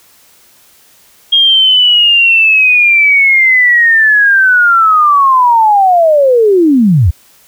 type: linear sweep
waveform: sine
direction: down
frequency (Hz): 3254 to 69.3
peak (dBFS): -4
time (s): 1.32-7.11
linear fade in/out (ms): 10
effects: white hiss -45 dBFS RMS until 7.47 s